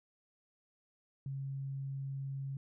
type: tone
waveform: sine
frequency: 136.5 Hz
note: C#3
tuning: 26 cents flat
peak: -37 dBFS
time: 1.26-2.57 s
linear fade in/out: 2 ms
effects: none